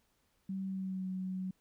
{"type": "tone with pitch glide", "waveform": "sine", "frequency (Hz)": [191.8, 186.66], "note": ["G3", "F#3"], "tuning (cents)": [-37, 15], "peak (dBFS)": -35, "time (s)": [0.49, 1.51], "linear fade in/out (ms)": 5, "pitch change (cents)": -48, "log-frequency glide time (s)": [0.65, 1.08], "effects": ["pink hiss -75 dBFS RMS until 1.6 s"]}